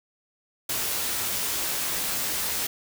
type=noise with comb filter; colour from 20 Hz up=white; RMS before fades=-28 dBFS; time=0.69-2.67 s; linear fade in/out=5 ms; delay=16 ms; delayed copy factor=+0.5; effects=none